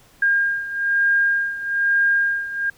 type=beating tone pair; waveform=sine; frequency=1612 / 1613.1 Hz; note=G6 / G6; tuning=+48 / +49 cents; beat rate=1.1 Hz; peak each=-18 / -22 dBFS; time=0.22-2.7 s; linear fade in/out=5 ms; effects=pink hiss -53 dBFS RMS until 2.77 s